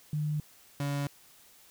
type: tone pair in turn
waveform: sine / 35% pulse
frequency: 150.6 / 142.15 Hz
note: D3 / C#3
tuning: +44 / +44 cents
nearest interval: minor second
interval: 100 cents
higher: first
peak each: -28 dBFS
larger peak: neither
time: 0.13-0.4 / 0.8-1.07 s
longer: neither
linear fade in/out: 2 ms
effects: white hiss -58 dBFS RMS until 1.7 s